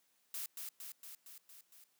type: noise with echo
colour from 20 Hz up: blue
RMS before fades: -42 dBFS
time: 0.34-0.46 s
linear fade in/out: 2 ms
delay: 230 ms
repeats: 6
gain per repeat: -3 dB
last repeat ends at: 1.84 s
effects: white hiss -75 dBFS RMS until 1.99 s + high-pass 150 Hz 12 dB/octave